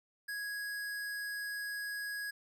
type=tone; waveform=square; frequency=1661 Hz; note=G#6; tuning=in tune; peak=-38 dBFS; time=0.28-2.31 s; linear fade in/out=10 ms; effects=none